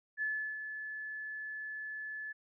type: tone with ADSR envelope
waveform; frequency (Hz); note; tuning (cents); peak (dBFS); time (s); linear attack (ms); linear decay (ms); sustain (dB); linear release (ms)
sine; 1727; A6; -33; -31; 0.17-2.33; 50; 350; -8; 16
effects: none